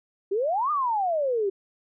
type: exponential two-way sweep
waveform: sine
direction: up then down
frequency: 372.4 to 1240 to 378.7 Hz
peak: -22 dBFS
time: 0.31-1.5 s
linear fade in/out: 10 ms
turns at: 0.71 s
effects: none